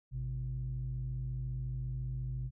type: tone pair together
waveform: sine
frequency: 53.86 / 128.3 Hz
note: A1 / C3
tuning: -36 / -34 cents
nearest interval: octave + minor third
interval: 1502 cents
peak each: -38 / -35 dBFS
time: 0.11-2.51 s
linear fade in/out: 50 ms
effects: tanh soft clip ceiling -29 dBFS